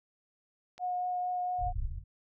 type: click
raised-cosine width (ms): 0.2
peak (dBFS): -32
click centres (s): 0.78
type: tone with vibrato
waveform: sine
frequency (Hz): 723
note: F#5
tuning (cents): -40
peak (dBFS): -30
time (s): 0.79-1.73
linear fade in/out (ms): 50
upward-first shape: triangle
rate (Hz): 4.4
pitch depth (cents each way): 10
type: low-pass noise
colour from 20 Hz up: pink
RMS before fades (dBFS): -35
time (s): 1.58-2.04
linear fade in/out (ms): 50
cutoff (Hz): 130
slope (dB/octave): 96
effects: none